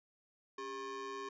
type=ring-modulated tone; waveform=square; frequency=340.4 Hz; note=F4; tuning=44 cents flat; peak=-39 dBFS; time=0.58-1.29 s; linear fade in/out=5 ms; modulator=740 Hz; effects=resampled to 16000 Hz